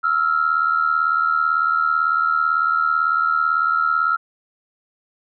sine tone pair together, 1311 / 1389 Hz, E6 / F6, -10 / -10 cents, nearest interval minor second, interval 100 cents, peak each -18 dBFS, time 0.03-4.17 s, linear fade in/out 20 ms, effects tanh soft clip ceiling -8 dBFS

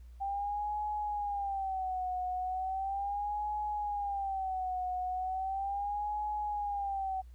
sine tone with vibrato, 784 Hz, G5, in tune, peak -32 dBFS, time 0.2-7.22 s, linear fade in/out 20 ms, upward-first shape sine, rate 0.37 Hz, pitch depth 120 cents each way, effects added 60 Hz sine -48 dBFS peak until 7.34 s + pink hiss -72 dBFS RMS until 7.34 s

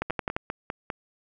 two click trains, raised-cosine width 0.5 ms, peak -12 / -15 dBFS, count 5 / 5, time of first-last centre 0.02-0.365 / 0.1-0.902 s, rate 11.6 / 4.99 Hz, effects none

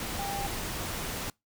sine tone in noise, 797 Hz, G5, 28 cents sharp, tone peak -33 dBFS, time 0.19-0.47 s, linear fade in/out 2 ms, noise pink, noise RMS -35 dBFS, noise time 0-1.3 s, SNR -1 dB, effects noise-tail reverb RT60 0.2 s tail -25 dB re dry

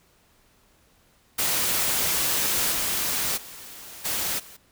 white noise with level steps, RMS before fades -24 / -26 / -42 / -27 / -46 dBFS, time 1.38-4.57 s, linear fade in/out 10 ms, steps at 2.71 / 3.36 / 4.04 / 4.38 s, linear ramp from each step 20 ms, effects pink hiss -61 dBFS RMS until 4.71 s

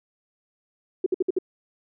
sine tone bursts, 370 Hz, F#4, in tune, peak -18 dBFS, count 5, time 1.04-1.387 s, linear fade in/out 5 ms, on 23 ms, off 58 ms, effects none

